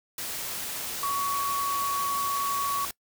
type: tone in noise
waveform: sine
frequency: 1122 Hz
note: C#6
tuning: 21 cents sharp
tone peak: -26 dBFS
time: 1.03-2.85 s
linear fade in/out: 2 ms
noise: white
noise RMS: -34 dBFS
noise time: 0.18-2.91 s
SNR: +5 dB
effects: noise-tail reverb RT60 0.1 s tail -23 dB re dry